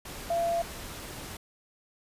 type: tone in noise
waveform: sine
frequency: 680 Hz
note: F5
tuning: 46 cents flat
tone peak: -25 dBFS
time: 0.3-0.62 s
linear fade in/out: 5 ms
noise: pink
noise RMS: -41 dBFS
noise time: 0.05-1.37 s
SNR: +13 dB
effects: resampled to 32000 Hz